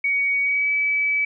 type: tone with pitch glide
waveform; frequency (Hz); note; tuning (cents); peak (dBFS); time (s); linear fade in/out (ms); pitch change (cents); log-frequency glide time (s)
sine; 2247 to 2293; C#7 to D7; +23 to -42; -18; 0.04-1.25; 5; +35; 0.39-0.71
effects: none